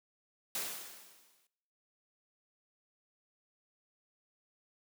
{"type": "noise with exponential decay", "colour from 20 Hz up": "white", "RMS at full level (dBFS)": -35, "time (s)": [0.55, 1.47], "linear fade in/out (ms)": 2, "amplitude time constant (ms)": 200, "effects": ["noise-tail reverb RT60 1.0 s tail -22 dB re dry", "high-pass 200 Hz 12 dB/octave"]}